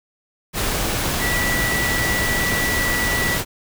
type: tone in noise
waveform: sine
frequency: 1955 Hz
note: B6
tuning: 18 cents flat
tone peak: -21 dBFS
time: 1.19-3.39 s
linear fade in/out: 50 ms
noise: pink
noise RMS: -22 dBFS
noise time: 0.53-3.45 s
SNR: -2 dB
effects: none